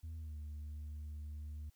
sine tone with pitch glide, 80.5 to 75.11 Hz, E2 to D2, -41 to +39 cents, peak -40 dBFS, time 0.03-1.7 s, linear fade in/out 10 ms, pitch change -120 cents, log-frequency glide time 0.17-0.36 s, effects tanh soft clip ceiling -42 dBFS + white hiss -75 dBFS RMS until 1.75 s

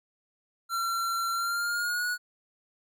square tone with pitch glide, 1363 to 1460.8 Hz, F6 to F#6, -43 to -23 cents, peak -28 dBFS, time 0.69-2.18 s, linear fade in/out 50 ms, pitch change +120 cents, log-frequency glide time 1.33-2.07 s, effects none

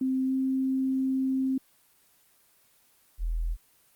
sine tone with pitch glide, 261.5 to 263.9 Hz, C4 to C4, -1 to +15 cents, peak -24 dBFS, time 0.01-1.58 s, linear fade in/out 5 ms, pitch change +16 cents, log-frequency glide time 0.25-0.33 s
sine tone, 41.2 Hz, E1, in tune, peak -26 dBFS, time 3.18-3.57 s, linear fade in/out 50 ms
effects white hiss -63 dBFS RMS until 3.95 s + Opus 24 kbps

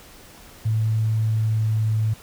sine tone with pitch glide, 110.2 to 109.38 Hz, A2 to A2, +3 to -10 cents, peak -18 dBFS, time 0.65-2.14 s, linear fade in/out 10 ms, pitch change -13 cents, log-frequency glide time 1.16-1.89 s, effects pink hiss -46 dBFS RMS until 2.22 s

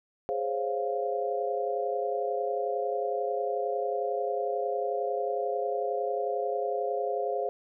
sine chord, Db major seventh, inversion second, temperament equal, 415.3 / 523.3 / 554.4 / 698.5 Hz, Ab4 / C5 / Db5 / F5, 0 / 0 / 0 / 0 cents, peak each -32 / -32 / -37 / -32 dBFS, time 0.29-7.49 s, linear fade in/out 0 ms, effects none

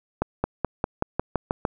accelerating click train, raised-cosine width 1 ms, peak -8 dBFS, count 9, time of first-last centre 0.22-1.652 s, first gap 220 ms, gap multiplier 0.94, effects none

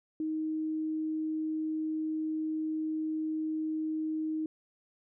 sine tone, 313.4 Hz, D#4, 13 cents sharp, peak -30 dBFS, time 0.2-4.46 s, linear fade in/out 2 ms, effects none

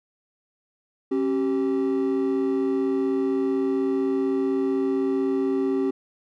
triangle tone pair together, 270.9 / 386.7 Hz, C#4 / G4, -40 / -24 cents, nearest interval tritone, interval 616 cents, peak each -21 dBFS, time 1.11-5.91 s, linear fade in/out 10 ms, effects tanh soft clip ceiling -13 dBFS

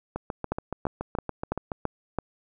two click trains, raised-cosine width 1 ms, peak -12 / -16 dBFS, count 6 / 12, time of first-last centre 0.52-2.187 / 0.16-1.718 s, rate 3 / 7.06 Hz, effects none

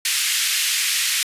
pink band-pass noise, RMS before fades -21 dBFS, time 0.05-1.23 s, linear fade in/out 2 ms, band 2000 to 13000 Hz, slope 24 dB/octave, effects resampled to 32000 Hz

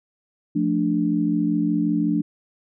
sine chord, D minor, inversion first, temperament equal, 174.61 / 220 / 293.7 Hz, F3 / A3 / D4, 0 / 0 / 0 cents, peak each -24 / -24 / -21 dBFS, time 0.55-2.22 s, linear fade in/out 10 ms, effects none

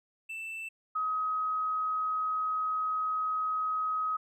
triangle / sine tone pair in turn, 2658 / 1265.7 Hz, E7 / D#6, +14 / +29 cents, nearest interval octave + minor second, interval 1285 cents, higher first, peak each -35 / -28 dBFS, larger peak second, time 0.29-0.69 / 0.95-4.17 s, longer second, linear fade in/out 10 ms, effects none

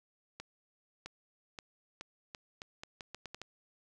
accelerating click train, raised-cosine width 0.2 ms, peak -26 dBFS, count 12, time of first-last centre 0.4-3.417 s, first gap 660 ms, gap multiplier 0.8, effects none

